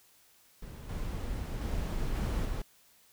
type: noise with level steps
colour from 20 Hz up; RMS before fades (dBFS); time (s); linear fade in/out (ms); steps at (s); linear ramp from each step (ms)
brown; -43 / -36 / -33 / -31 / -34; 0.62-2.62; 5; 0.89 / 1.61 / 2.15 / 2.45; 5
effects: white hiss -63 dBFS RMS until 3.12 s